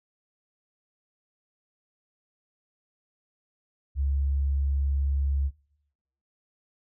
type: tone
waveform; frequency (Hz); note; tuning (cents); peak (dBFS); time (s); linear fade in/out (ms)
sine; 69.4; C#2; +3; -23; 3.95-5.51; 50
effects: noise-tail reverb RT60 0.8 s tail -20 dB re dry